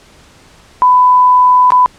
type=tone with dropouts; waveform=sine; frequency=999 Hz; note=B5; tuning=20 cents sharp; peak=-4 dBFS; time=0.82-1.86 s; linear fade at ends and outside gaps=0 ms; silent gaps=1.705-1.72 s; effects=pink hiss -43 dBFS RMS until 1.98 s + low-pass 8000 Hz 12 dB/octave